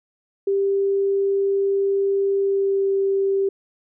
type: tone with pitch glide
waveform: sine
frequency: 394.5 to 391.3 Hz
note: G4 to G4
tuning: +11 to -3 cents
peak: -17 dBFS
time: 0.47-3.49 s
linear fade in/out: 5 ms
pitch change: -14 cents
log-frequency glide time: 2.39-2.91 s
effects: none